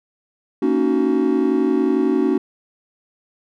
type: chord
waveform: triangle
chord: D# minor seventh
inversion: second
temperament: just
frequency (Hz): 233.3 / 280 / 311.1 / 373.4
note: A#3 / C#4 / D#4 / F#4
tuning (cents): +2 / +18 / 0 / +16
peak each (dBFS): -21 / -17 / -20 / -18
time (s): 0.62-2.38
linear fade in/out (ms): 5
effects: none